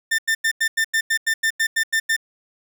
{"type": "tone bursts", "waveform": "40% pulse", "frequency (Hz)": 1794, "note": "A6", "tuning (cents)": 33, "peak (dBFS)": -16, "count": 13, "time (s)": [0.11, 2.165], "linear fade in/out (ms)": 10, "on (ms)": 75, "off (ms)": 90, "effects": []}